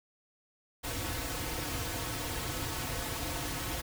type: noise with comb filter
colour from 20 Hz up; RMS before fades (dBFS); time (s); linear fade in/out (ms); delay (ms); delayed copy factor
pink; -36; 0.83-3.82; 20; 5; -0.9
effects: none